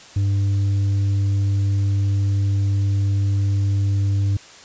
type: tone with tanh clipping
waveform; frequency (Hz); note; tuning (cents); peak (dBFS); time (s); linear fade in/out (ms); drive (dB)
sine; 99.3; G2; +23; -17; 0.16-4.37; 5; 4
effects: white hiss -43 dBFS RMS until 4.64 s + resampled to 16000 Hz